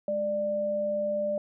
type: tone pair together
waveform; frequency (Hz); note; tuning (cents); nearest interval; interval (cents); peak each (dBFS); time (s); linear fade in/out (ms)
sine; 209.5 / 592.6; G#3 / D5; +15 / +15; octave + tritone; 1800; -37 / -26; 0.08-1.38; 2
effects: none